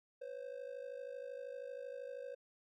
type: ring-modulated tone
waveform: triangle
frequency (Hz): 523.3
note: C5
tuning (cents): 0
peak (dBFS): -39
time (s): 0.21-2.35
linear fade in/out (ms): 10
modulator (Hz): 26.4
effects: none